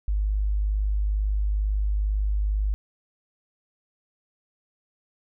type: tone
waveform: sine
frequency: 51.1 Hz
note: G#1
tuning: 27 cents flat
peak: -21 dBFS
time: 0.08-2.74 s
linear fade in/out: 0 ms
effects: none

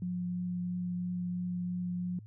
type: tone with vibrato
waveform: sine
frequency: 178.3 Hz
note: F3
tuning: 36 cents sharp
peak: -32 dBFS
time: 0.02-2.19 s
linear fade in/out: 2 ms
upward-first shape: triangle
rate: 3 Hz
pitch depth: 9 cents each way
effects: added 107 Hz sine -47 dBFS peak until 2.26 s

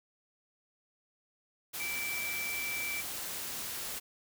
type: tone in noise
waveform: sine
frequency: 2326 Hz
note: D7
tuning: 17 cents flat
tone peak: -35 dBFS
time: 1.79-3.02 s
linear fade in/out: 20 ms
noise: white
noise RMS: -39 dBFS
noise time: 1.73-4 s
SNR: +1 dB
effects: none

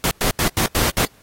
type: noise bursts at uneven times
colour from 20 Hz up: pink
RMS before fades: -19 dBFS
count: 6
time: 0.04-0.11 / 0.21-0.31 / 0.39-0.48 / 0.57-0.66 / 0.75-0.9 / 0.97-1.05 s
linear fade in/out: 0 ms
effects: pink hiss -53 dBFS RMS until 1.22 s + AAC 48 kbps

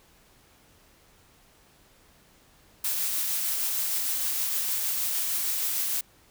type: noise with tremolo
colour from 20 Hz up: blue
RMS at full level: -27 dBFS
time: 2.84-6.01 s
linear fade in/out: 5 ms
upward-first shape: triangle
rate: 6.5 Hz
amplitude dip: 25%
effects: pink hiss -59 dBFS RMS until 6.3 s

